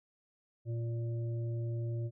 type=harmonic tone; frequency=116.4 Hz; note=A#2; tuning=2 cents flat; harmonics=1 / 3 / 5; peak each=-33 / -45 / -50 dBFS; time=0.65-2.11 s; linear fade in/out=50 ms; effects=none